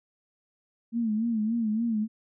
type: tone with vibrato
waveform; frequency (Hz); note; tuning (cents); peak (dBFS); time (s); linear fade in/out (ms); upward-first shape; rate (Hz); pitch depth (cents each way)
sine; 223.5; A3; +27; -24; 0.92-2.08; 50; sine; 3.5; 94
effects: none